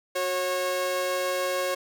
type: tone pair together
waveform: sawtooth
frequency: 366 / 545.7 Hz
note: F#4 / C#5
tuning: -19 / -27 cents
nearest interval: perfect fifth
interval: 692 cents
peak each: -29 / -22 dBFS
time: 0.15-1.75 s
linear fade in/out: 10 ms
effects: none